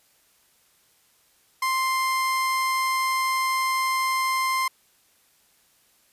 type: tone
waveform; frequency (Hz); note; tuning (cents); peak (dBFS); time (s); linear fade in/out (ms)
30% pulse; 1048; C6; +2; -19; 1.62-4.68; 5
effects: white hiss -62 dBFS RMS until 6.12 s + resampled to 32000 Hz